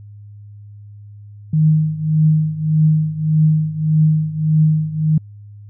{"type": "tone with tremolo", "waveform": "sine", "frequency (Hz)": 155.56, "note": "D#3", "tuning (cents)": 0, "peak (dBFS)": -8, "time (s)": [1.53, 5.18], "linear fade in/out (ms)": 5, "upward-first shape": "triangle", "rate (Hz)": 1.7, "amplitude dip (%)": 85, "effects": ["added 103 Hz sine -35 dBFS peak until 5.69 s"]}